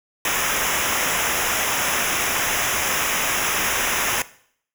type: noise with comb filter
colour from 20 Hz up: pink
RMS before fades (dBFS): -22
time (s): 0.25-4.22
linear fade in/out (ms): 2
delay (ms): 0.23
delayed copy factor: -0.85
effects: noise-tail reverb RT60 0.6 s tail -18 dB re dry